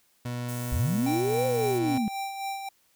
30% pulse tone, 121.9 Hz, B2, 22 cents flat, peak -28 dBFS, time 0.25-1.98 s, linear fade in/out 5 ms
white high-pass noise, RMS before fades -42 dBFS, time 0.48-1.79 s, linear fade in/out 10 ms, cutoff 5500 Hz, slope 48 dB/octave
sine linear two-way sweep, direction up then down, 52.7 to 523.3 to 202.3 Hz, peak -24 dBFS, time 0.72-2.08 s, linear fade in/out 0 ms, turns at 1.46 s
square tone with tremolo, 784 Hz, G5, in tune, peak -30 dBFS, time 1.06-2.69 s, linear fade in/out 5 ms, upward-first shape sine, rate 3.7 Hz, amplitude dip 50%
effects white hiss -66 dBFS RMS until 2.95 s

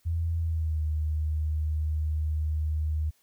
sine tone with pitch glide, 83.1 to 77.09 Hz, E2 to D#2, +15 to -15 cents, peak -25 dBFS, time 0.05-3.11 s, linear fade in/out 20 ms, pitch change -130 cents, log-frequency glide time 0.38-0.83 s, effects white hiss -67 dBFS RMS until 3.22 s

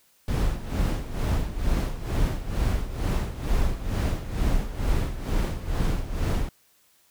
brown noise with tremolo, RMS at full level -22 dBFS, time 0.28-6.49 s, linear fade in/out 2 ms, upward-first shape sine, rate 2.2 Hz, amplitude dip 75%, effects white hiss -62 dBFS RMS until 7.1 s

